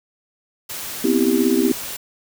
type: noise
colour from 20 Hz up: white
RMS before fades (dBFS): -30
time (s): 0.69-1.97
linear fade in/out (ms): 10
type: chord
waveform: sine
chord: C major seventh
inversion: third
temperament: just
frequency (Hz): 245.3 / 261.6 / 327 / 392.4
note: B3 / C4 / E4 / G4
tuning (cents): -12 / 0 / -14 / +2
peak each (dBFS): -20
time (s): 1.04-1.72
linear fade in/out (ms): 5
effects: none